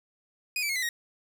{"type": "tone with pitch steps", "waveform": "sawtooth", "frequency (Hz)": [2482, 2316, 2161, 2016, 1881], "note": ["D#7", "D7", "C#7", "B6", "A#6"], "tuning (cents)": [-5, -25, -45, 35, 15], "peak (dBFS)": -24, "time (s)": [0.56, 0.89], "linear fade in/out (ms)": 2, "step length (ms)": 66, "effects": []}